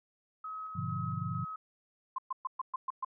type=tone with tremolo; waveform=sine; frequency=1276 Hz; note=D#6; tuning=43 cents sharp; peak=-38 dBFS; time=0.44-1.56 s; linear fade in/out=5 ms; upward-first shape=square; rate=2.2 Hz; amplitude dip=25%
type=chord; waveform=sine; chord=G# diminished seventh; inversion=none; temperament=equal with one note detuned; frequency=102.4 / 123.47 / 146.83 / 174.61 Hz; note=G#2 / B2 / D3 / F3; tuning=-24 / 0 / 0 / 0 cents; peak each=-39 dBFS; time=0.75-1.45 s; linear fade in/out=10 ms
type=tone bursts; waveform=sine; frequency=1045 Hz; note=C6; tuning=2 cents flat; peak=-31 dBFS; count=7; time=2.16-3.048 s; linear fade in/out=5 ms; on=24 ms; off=120 ms
effects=none